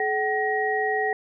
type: tone cluster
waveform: sine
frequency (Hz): 426.7 / 761 / 1890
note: G#4 / F#5 / A#6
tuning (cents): +47 / +48 / +23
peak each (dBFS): -26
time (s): 0-1.13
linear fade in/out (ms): 2
effects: none